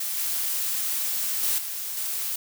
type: noise with level steps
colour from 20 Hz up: blue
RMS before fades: -29 / -27 / -24 / -32 / -29 dBFS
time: 0-2.36 s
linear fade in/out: 5 ms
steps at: 0.17 / 1.43 / 1.58 / 1.97 s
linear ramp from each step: 2 ms
effects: none